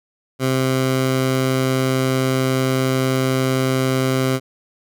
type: tone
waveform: 15% pulse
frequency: 131.1 Hz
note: C3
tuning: 4 cents sharp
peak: -10 dBFS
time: 0.39-4.4 s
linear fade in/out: 50 ms
effects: none